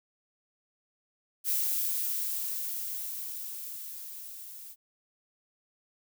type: noise with level ramp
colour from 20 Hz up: violet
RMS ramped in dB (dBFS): -28 to -46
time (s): 1.44-4.76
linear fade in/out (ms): 50
effects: none